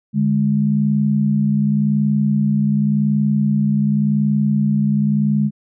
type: tone pair together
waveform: sine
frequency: 147 / 207.9 Hz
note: D3 / G#3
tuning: +2 / +2 cents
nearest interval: tritone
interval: 600 cents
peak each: -18 / -15 dBFS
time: 0.13-5.51 s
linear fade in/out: 50 ms
effects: none